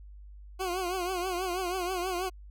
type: tone with vibrato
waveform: 20% pulse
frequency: 363.9 Hz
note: F#4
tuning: 29 cents flat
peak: -25 dBFS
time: 0.59-2.3 s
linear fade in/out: 20 ms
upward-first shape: triangle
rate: 6.2 Hz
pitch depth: 100 cents each way
effects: added 50 Hz sine -45 dBFS peak until 2.5 s